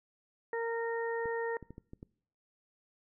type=harmonic tone; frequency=461.5 Hz; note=A#4; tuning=17 cents flat; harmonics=1 / 2 / 3 / 4; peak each=-33 / -40 / -49 / -40 dBFS; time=0.53-1.57 s; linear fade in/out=2 ms
type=clicks; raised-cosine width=3 ms; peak=-33 dBFS; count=6; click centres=1.257 / 1.627 / 1.706 / 1.781 / 1.934 / 2.029 s
effects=noise-tail reverb RT60 0.6 s tail -23 dB re dry